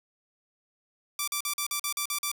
5% pulse tone bursts, 1169 Hz, D6, 8 cents flat, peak -16 dBFS, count 9, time 1.19-2.316 s, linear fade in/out 2 ms, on 86 ms, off 44 ms, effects none

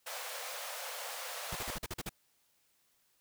pink high-pass noise, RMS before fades -42 dBFS, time 0.06-1.76 s, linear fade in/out 10 ms, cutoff 480 Hz, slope 96 dB/octave
pink noise bursts, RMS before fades -39 dBFS, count 8, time 1.52-2.093 s, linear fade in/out 5 ms, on 34 ms, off 43 ms
effects white hiss -73 dBFS RMS until 3.2 s

